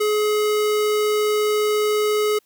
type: tone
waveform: square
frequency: 422.8 Hz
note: G#4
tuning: 31 cents sharp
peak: -18 dBFS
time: 0-2.39 s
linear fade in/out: 10 ms
effects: white hiss -63 dBFS RMS until 2.45 s